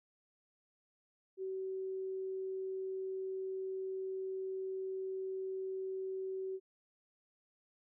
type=tone; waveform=sine; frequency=380 Hz; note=F#4; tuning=46 cents sharp; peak=-37 dBFS; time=1.37-6.6 s; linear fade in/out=50 ms; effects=none